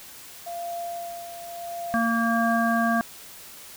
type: tone with tremolo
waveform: sine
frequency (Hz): 689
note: F5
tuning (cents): -24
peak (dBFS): -29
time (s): 0.46-2.57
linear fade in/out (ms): 10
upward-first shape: sine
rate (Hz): 0.83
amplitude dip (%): 60
type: harmonic tone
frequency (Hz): 230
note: A#3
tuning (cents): -23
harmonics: 1 / 3 / 5 / 7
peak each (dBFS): -23 / -25 / -28 / -27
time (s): 1.94-3.01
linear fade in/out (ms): 0
effects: white hiss -44 dBFS RMS until 3.76 s